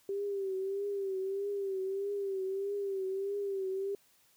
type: tone with vibrato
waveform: sine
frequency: 392 Hz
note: G4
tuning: in tune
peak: -32 dBFS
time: 0.09-3.95 s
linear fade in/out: 2 ms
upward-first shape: triangle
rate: 1.6 Hz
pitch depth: 69 cents each way
effects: white hiss -67 dBFS RMS until 4.36 s